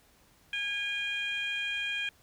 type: tone cluster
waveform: sine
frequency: 1636 / 2441 / 3213 Hz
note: G#6 / D#7 / G7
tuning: -26 / -34 / +42 cents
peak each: -35 / -32 / -35 dBFS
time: 0.53-2.09 s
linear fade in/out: 2 ms
effects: tanh soft clip ceiling -25 dBFS + pink hiss -63 dBFS RMS until 2.22 s